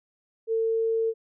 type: tone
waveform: sine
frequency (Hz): 449.9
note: A4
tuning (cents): +39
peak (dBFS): -22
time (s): 0.47-1.14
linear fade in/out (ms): 50
effects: none